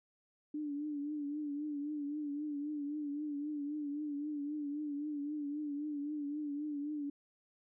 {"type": "tone with vibrato", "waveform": "sine", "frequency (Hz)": 293.7, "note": "D4", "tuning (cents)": 0, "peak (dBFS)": -36, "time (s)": [0.54, 7.1], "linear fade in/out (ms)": 5, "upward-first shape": "triangle", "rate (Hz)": 3.8, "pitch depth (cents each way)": 70, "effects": []}